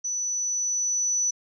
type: tone with level ramp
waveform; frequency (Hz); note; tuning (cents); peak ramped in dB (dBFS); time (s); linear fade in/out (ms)
sine; 5960; F#8; +12; -26 to -21; 0.04-1.31; 10
effects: none